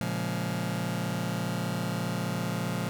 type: chord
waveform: sawtooth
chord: Bb minor seventh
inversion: none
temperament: just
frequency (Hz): 116.54 / 139.85 / 174.81 / 209.8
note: Bb2 / Db3 / F3 / Ab3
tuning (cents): 0 / +16 / +2 / +18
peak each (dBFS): -30 / -32 / -28 / -32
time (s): 0.01-2.89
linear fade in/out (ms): 0
effects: none